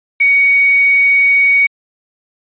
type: tone with quantisation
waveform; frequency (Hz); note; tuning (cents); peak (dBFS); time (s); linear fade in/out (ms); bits
sine; 2242; C#7; +19; -7; 0.2-1.67; 10; 5
effects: resampled to 8000 Hz